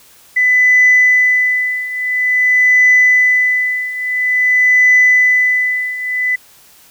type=tone with tremolo; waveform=sine; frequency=2000 Hz; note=B6; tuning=21 cents sharp; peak=-4 dBFS; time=0.36-6.36 s; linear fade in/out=10 ms; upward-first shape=triangle; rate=0.49 Hz; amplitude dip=85%; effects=tanh soft clip ceiling -2 dBFS + white hiss -45 dBFS RMS until 6.9 s